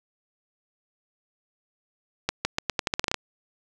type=accelerating click train; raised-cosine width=0.2 ms; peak=-6 dBFS; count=12; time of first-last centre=2.29-3.143 s; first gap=160 ms; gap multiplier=0.84; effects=none